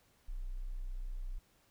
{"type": "tone", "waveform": "sine", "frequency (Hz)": 31.25, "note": "B0", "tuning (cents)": 21, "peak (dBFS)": -37, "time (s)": [0.28, 1.39], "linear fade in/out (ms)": 10, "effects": ["pink hiss -70 dBFS RMS until 1.7 s"]}